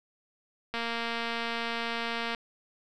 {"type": "click train", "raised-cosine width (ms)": 0.3, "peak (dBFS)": -17, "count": 374, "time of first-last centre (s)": [0.74, 2.348], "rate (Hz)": 232, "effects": []}